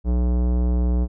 sine tone with tanh clipping, 60.8 Hz, B1, 26 cents flat, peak -19 dBFS, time 0.04-1.08 s, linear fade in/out 50 ms, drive 18 dB, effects none

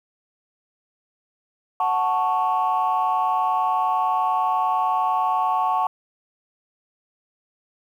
sine chord, F# minor, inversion none, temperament equal, 740 / 880 / 1108.7 Hz, F#5 / A5 / C#6, 0 / 0 / 0 cents, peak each -22 dBFS, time 1.8-5.87 s, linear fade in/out 2 ms, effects tanh soft clip ceiling -12 dBFS + 9-bit

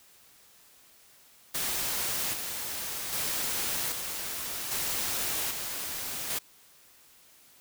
white noise with tremolo, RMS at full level -31 dBFS, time 1.54-6.39 s, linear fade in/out 10 ms, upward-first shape square, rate 0.63 Hz, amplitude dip 40%, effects white hiss -58 dBFS RMS until 7.6 s

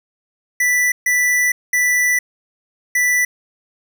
square tone bursts at uneven times, 1975.5 Hz, B6, in tune, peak -14 dBFS, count 4, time 0.6-0.92 / 1.06-1.52 / 1.73-2.19 / 2.95-3.25 s, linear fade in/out 5 ms, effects none

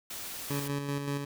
white noise, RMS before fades -40 dBFS, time 0.1-0.68 s, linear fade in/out 5 ms
20% pulse tone with tremolo, 141.8 Hz, C#3, 40 cents sharp, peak -25 dBFS, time 0.5-1.25 s, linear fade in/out 5 ms, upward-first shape square, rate 5.2 Hz, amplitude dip 40%
effects none

